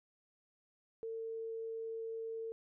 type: tone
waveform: sine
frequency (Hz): 451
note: A4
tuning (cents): +43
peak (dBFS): -39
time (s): 1.03-2.52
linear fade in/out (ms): 0
effects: none